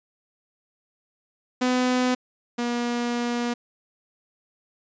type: tone pair in turn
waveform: sawtooth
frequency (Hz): 251.7 / 239.7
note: B3 / A#3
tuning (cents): +33 / +48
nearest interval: minor second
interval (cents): 85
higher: first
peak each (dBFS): -16 / -20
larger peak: first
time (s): 1.61-2.15 / 2.58-3.54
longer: second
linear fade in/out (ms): 10
effects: resampled to 16000 Hz